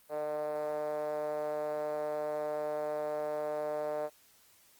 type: tone with band-pass filter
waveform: 5% pulse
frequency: 150.8 Hz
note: D3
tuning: 46 cents sharp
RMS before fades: -35 dBFS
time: 0.09-4.1 s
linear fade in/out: 50 ms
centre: 560 Hz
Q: 6
effects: white hiss -63 dBFS RMS until 4.79 s + Opus 32 kbps